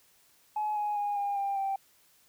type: tone with pitch steps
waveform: sine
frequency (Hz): 848 / 834.4 / 821 / 807.8 / 794.9 / 782.1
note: G#5 / G#5 / G#5 / G#5 / G5 / G5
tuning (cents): +36 / +8 / -20 / -48 / +24 / -4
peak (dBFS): -27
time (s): 0.56-1.76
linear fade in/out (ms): 5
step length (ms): 200
effects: tanh soft clip ceiling -24 dBFS + white hiss -64 dBFS RMS until 2.28 s